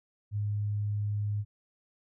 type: tone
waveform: sine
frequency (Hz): 103.7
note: G#2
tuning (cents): -2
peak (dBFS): -28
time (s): 0.31-1.45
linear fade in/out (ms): 50
effects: none